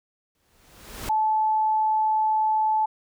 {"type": "noise with exponential growth", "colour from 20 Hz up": "pink", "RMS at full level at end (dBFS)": -32, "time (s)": [0.35, 1.09], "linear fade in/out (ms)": 1, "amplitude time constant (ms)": 160}
{"type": "tone", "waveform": "sine", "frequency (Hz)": 868, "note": "A5", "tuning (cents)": -24, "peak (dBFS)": -19, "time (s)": [1.09, 2.86], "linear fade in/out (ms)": 10}
{"effects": []}